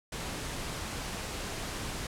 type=noise; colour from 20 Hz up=pink; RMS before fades=-37 dBFS; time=0.12-2.07 s; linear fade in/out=5 ms; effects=low-pass 10000 Hz 12 dB/octave